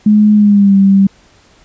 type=tone with pitch glide; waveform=sine; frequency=210.8 to 195.55 Hz; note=G#3 to G3; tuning=+26 to -4 cents; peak=-4 dBFS; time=0.06-1.07 s; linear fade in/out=5 ms; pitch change=-130 cents; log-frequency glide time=0.34-0.76 s; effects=pink hiss -47 dBFS RMS until 1.64 s + resampled to 16000 Hz